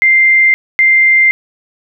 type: tone pair in turn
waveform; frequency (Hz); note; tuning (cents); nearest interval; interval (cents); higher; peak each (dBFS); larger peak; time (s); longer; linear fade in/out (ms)
sine; 2093 / 2093; C7 / C7; 0 / 0; unison; 0; neither; -5; neither; 0.02-0.54 / 0.79-1.31; neither; 0
effects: none